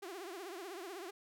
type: tone with vibrato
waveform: sawtooth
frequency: 368.1 Hz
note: F#4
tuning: 9 cents flat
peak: -40 dBFS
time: 0.02-1.11 s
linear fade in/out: 10 ms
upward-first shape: triangle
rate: 16 Hz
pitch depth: 210 cents each way
effects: none